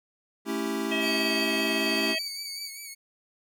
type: chord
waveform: square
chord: A dominant seventh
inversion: none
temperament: equal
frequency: 220 / 277.2 / 329.6 / 392 Hz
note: A3 / C#4 / E4 / G4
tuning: 0 / 0 / 0 / 0 cents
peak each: -34 dBFS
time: 0.45-2.16 s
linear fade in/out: 50 ms
type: harmonic tone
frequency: 642 Hz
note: E5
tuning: 46 cents flat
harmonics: 1 / 3 / 4 / 5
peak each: -35 / -34 / -30 / -33 dBFS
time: 0.91-2.19 s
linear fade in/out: 10 ms
type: tone with vibrato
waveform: 10% pulse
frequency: 2246 Hz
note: C#7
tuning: 22 cents sharp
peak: -30 dBFS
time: 1-2.95 s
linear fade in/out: 20 ms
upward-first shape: sine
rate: 5.1 Hz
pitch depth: 47 cents each way
type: tone with tremolo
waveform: sine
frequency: 4591 Hz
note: D8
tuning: 40 cents flat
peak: -31 dBFS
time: 1.03-2.71 s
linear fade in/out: 50 ms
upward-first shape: square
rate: 1.2 Hz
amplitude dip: 40%
effects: none